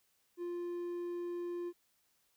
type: tone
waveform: triangle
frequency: 349.2 Hz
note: F4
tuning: in tune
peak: -35 dBFS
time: 0.37-1.73 s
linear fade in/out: 50 ms
effects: white hiss -75 dBFS RMS until 2.36 s